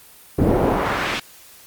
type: noise with band-pass filter sweep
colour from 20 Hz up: brown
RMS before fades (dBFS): -19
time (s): 0.38-1.2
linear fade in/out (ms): 10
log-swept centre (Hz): 280 to 3100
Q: 1.1
effects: white hiss -46 dBFS RMS until 1.66 s + Opus 32 kbps